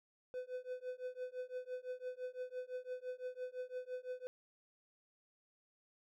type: tone with tremolo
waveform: triangle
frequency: 504 Hz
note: B4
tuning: 35 cents sharp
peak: -36 dBFS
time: 0.34-4.27 s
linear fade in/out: 0 ms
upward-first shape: triangle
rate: 5.9 Hz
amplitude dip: 100%
effects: none